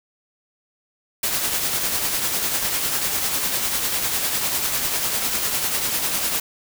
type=noise with tremolo; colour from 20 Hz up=white; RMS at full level=-21 dBFS; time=1.23-6.4 s; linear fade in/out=5 ms; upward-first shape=triangle; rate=10 Hz; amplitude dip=45%; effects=none